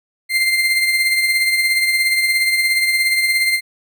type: tone with tremolo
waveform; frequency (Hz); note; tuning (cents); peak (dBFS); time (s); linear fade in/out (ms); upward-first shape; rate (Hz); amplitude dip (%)
35% pulse; 2093; C7; 0; -10; 0.29-3.61; 50; triangle; 17; 50
effects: none